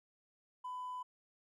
triangle tone with hard clipping, 1001 Hz, B5, 23 cents sharp, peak -40 dBFS, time 0.64-1.03 s, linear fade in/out 10 ms, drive 2 dB, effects none

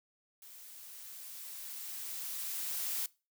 blue noise with level ramp, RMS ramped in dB -53 to -35 dBFS, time 0.42-3.06 s, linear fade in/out 2 ms, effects noise-tail reverb RT60 0.3 s tail -22 dB re dry

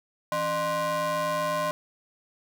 square ring-modulated tone, 220 Hz, A3, in tune, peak -23 dBFS, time 0.32-1.71 s, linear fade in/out 0 ms, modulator 826 Hz, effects none

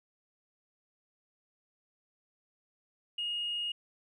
sine tone, 2864 Hz, F7, 43 cents sharp, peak -31 dBFS, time 3.18-3.72 s, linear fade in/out 5 ms, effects tanh soft clip ceiling -27 dBFS

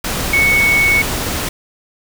sine tone in noise, 2217 Hz, C#7, in tune, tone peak -10 dBFS, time 0.33-1.02 s, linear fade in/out 5 ms, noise pink, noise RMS -20 dBFS, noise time 0.04-1.49 s, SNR +7 dB, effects none

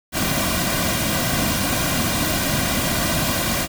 pink noise with comb filter, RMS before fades -21 dBFS, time 0.12-3.68 s, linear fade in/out 50 ms, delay 2.3 ms, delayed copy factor -0.65, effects none

